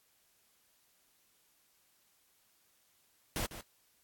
pink noise with echo, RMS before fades -35 dBFS, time 3.36-3.46 s, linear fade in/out 0 ms, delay 150 ms, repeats 1, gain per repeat -12 dB, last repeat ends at 3.61 s, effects white hiss -71 dBFS RMS until 4.03 s + AAC 64 kbps

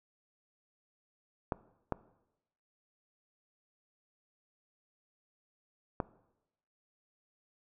clicks, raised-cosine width 1 ms, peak -17 dBFS, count 3, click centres 1.522 / 1.923 / 6.002 s, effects noise-tail reverb RT60 0.9 s tail -19 dB re dry

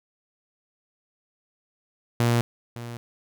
sawtooth tone with echo, 118.5 Hz, A#2, 29 cents sharp, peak -15 dBFS, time 2.2-2.41 s, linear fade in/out 0 ms, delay 560 ms, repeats 1, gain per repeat -15 dB, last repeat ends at 2.97 s, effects none

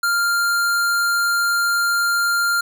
square tone, 1396 Hz, F6, 1 cent flat, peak -17 dBFS, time 0.03-2.61 s, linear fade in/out 5 ms, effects none

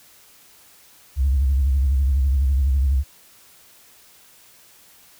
sine tone with vibrato, 67.8 Hz, C#2, 38 cents flat, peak -14 dBFS, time 1.16-3.04 s, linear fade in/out 50 ms, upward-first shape sine, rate 12 Hz, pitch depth 110 cents each way, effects tanh soft clip ceiling -12 dBFS + white hiss -51 dBFS RMS until 5.19 s

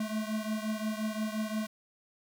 square beating tone pair, 214.6 / 220.3 Hz, A3 / A3, -43 / +2 cents, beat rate 5.7 Hz, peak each -34 / -37 dBFS, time 0-1.67 s, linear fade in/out 5 ms, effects none

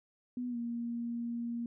sine tone with pitch glide, 246.9 to 235.5 Hz, B3 to A#3, 0 to +18 cents, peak -34 dBFS, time 0.37-1.66 s, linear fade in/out 2 ms, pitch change -82 cents, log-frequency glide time 0.49-0.57 s, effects none

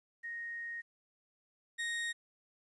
sine / 35% pulse tone pair in turn, 1864.7 / 1864.7 Hz, A#6 / A#6, 0 / 0 cents, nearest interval unison, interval 0 cents, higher neither, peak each -39 / -33 dBFS, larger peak second, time 0.23-0.82 / 1.78-2.13 s, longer first, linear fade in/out 20 ms, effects resampled to 22050 Hz + 12-bit

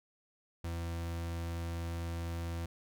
40% pulse tone, 84.3 Hz, E2, 39 cents sharp, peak -35 dBFS, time 0.64-2.66 s, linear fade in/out 5 ms, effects none

